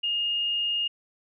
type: tone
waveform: sine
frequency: 2841 Hz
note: F7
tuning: 29 cents sharp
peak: -24 dBFS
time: 0.03-0.88 s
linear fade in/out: 10 ms
effects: none